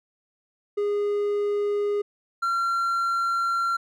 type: tone pair in turn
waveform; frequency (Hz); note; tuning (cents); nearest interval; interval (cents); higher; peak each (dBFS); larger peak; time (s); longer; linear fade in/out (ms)
triangle; 410.8 / 1369.8; G#4 / F6; -19 / -34; octave + major sixth; 2085; second; -20; neither; 0.77-2.02 / 2.42-3.77; second; 10
effects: none